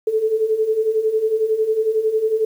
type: beating tone pair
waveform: sine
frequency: 430.4 / 441.4 Hz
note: A4 / A4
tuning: -38 / +5 cents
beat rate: 11 Hz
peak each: -22 / -17 dBFS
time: 0.07-2.45 s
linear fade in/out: 5 ms
effects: 8-bit